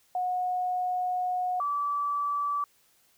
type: tone pair in turn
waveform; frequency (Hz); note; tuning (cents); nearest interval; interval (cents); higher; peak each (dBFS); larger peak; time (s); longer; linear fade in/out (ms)
sine; 728 / 1155.6; F#5 / D6; -28 / -28; minor sixth; 800; second; -26; neither; 0.15-1.6 / 1.6-2.64; first; 2
effects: white hiss -65 dBFS RMS until 3.17 s